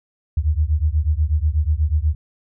sine beating tone pair, 73 / 81.2 Hz, D2 / E2, -10 / -26 cents, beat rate 8.2 Hz, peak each -18 / -19 dBFS, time 0.37-2.15 s, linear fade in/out 5 ms, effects none

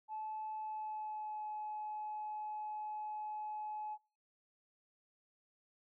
sine tone with pitch glide, 865 to 851.1 Hz, A5 to G#5, -30 to +42 cents, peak -39 dBFS, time 0.08-3.98 s, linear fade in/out 50 ms, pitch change -28 cents, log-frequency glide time 0.55-1.48 s, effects noise-tail reverb RT60 0.4 s tail -25 dB re dry + tanh soft clip ceiling -35 dBFS

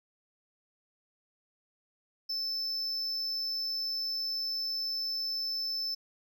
triangle tone, 5274 Hz, E8, in tune, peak -30 dBFS, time 2.29-5.95 s, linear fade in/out 10 ms, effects none

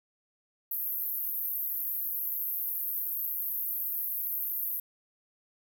pink band-pass noise, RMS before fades -33 dBFS, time 0.71-4.8 s, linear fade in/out 5 ms, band 12000 to 16000 Hz, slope 96 dB/octave, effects none

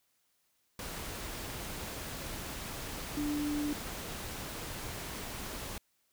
sine tone in noise, 294.8 Hz, D4, 7 cents sharp, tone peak -31 dBFS, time 3.17-3.73 s, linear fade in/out 2 ms, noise pink, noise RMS -41 dBFS, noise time 0.79-5.78 s, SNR +7 dB, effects white hiss -75 dBFS RMS until 6.12 s

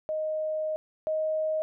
sine tone pair in turn, 622.3 / 625.9 Hz, D#5 / D#5, 0 / +10 cents, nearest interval unison, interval 10 cents, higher second, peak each -27 / -25 dBFS, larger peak second, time 0.09-0.76 / 1.07-1.62 s, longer first, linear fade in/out 0 ms, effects none

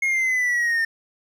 triangle linear sweep, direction down, 2160 to 1805 Hz, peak -17 dBFS, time 0.02-0.85 s, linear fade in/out 5 ms, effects none

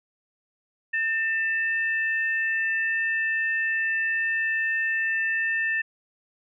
sine tone pair together, 1799.6 / 2637 Hz, A6 / E7, +39 / 0 cents, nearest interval perfect fifth, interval 661 cents, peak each -23 / -31 dBFS, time 0.93-5.82 s, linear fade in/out 10 ms, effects none

